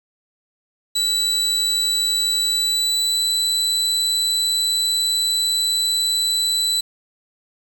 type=tone with pitch glide; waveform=35% pulse; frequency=3951 to 3981 Hz; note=B7 to B7; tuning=0 to +13 cents; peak=-16 dBFS; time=0.95-6.81 s; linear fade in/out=10 ms; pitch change=+13 cents; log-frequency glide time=2.47-3.23 s; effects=7-bit